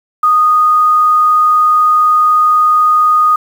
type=tone with quantisation; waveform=sine; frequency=1237 Hz; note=D#6; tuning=10 cents flat; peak=-6 dBFS; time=0.23-3.36 s; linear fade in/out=5 ms; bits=6; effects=none